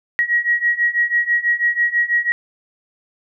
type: beating tone pair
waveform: sine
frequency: 1900 / 1906.1 Hz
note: A#6 / A#6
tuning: +33 / +38 cents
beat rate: 6.1 Hz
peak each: -19 / -17 dBFS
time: 0.19-2.32 s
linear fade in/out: 0 ms
effects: none